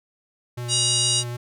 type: tone with vibrato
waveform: square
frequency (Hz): 120.9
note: B2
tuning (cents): -36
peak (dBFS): -29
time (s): 0.57-1.37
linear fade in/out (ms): 10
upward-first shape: triangle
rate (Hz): 6.6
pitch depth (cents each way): 19
type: harmonic tone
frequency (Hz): 954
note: A#5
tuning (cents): +40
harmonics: 3 / 4 / 5 / 6 / 7 / 8 / 9 / 10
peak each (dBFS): -26 / -25 / -26 / -27 / -29 / -31 / -29 / -28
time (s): 0.68-1.24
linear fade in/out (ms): 50
effects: none